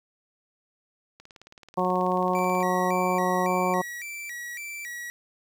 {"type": "click train", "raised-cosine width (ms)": 0.2, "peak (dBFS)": -30, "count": 27, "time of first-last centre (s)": [1.2, 2.605], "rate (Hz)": 18.5}
{"type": "harmonic tone", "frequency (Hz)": 182.5, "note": "F#3", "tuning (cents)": -24, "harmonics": [1, 2, 3, 4, 5, 6], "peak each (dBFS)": [-29, -29, -29, -29, -29, -29], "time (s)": [1.77, 3.82], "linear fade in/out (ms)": 10}
{"type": "tone with vibrato", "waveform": "45% pulse", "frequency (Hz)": 2118, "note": "C7", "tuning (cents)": 21, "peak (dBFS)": -34, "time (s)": [2.35, 5.1], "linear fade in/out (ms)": 0, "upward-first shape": "square", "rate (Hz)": 1.8, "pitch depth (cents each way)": 170}
{"effects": ["9-bit"]}